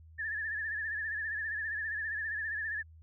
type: tone with vibrato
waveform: sine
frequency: 1743 Hz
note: A6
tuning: 17 cents flat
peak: -33 dBFS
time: 0.18-2.83 s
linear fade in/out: 20 ms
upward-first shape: sine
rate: 15 Hz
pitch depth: 74 cents each way
effects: added 80 Hz sine -52 dBFS peak until 3.02 s